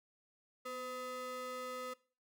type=ring-modulated tone; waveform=square; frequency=378.6 Hz; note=F#4; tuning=40 cents sharp; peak=-39 dBFS; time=0.65-1.94 s; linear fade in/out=10 ms; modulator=888 Hz; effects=noise-tail reverb RT60 0.4 s tail -21 dB re dry